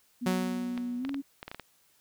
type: tone with pitch glide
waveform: sine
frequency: 243.5 to 276.5 Hz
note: B3 to C#4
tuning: -24 to -4 cents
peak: -31 dBFS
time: 0.21-1.22 s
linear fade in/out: 20 ms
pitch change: +220 cents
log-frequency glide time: 0.98-1.09 s
type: tone with exponential decay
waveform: sawtooth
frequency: 185 Hz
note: F#3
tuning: in tune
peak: -21 dBFS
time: 0.26-1.23 s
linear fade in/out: 5 ms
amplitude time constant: 210 ms
type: clicks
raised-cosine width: 0.3 ms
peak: -23 dBFS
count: 9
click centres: 0.777 / 1.05 / 1.093 / 1.144 / 1.429 / 1.48 / 1.515 / 1.546 / 1.597 s
effects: white hiss -66 dBFS RMS until 2 s